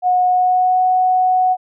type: tone with pitch glide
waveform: sine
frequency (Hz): 728 to 739.4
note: F#5 to F#5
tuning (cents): -28 to -1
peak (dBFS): -11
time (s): 0.02-1.57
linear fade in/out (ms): 50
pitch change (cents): +27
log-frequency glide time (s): 0.26-0.82
effects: none